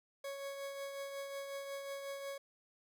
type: tone with tremolo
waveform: 40% pulse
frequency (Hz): 554.4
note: C#5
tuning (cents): 0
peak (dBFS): -39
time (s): 0.24-2.38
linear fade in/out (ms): 5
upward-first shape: triangle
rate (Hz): 5.5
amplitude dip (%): 45
effects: none